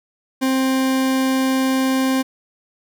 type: tone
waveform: 40% pulse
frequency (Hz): 263.3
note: C4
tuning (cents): +11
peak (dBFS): -15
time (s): 0.41-2.23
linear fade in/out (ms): 20
effects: none